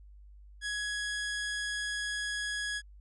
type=tone; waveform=sawtooth; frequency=1671 Hz; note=G#6; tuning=10 cents sharp; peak=-29 dBFS; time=0.61-2.82 s; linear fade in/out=50 ms; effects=added 50 Hz sine -50 dBFS peak until 3 s + resampled to 24000 Hz